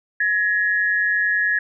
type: tone pair together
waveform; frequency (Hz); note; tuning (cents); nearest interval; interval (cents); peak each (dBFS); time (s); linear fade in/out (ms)
sine; 1680.2 / 1871; G#6 / A#6; +20 / +6; major second; 186; -18 / -22; 0.2-1.59; 5
effects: none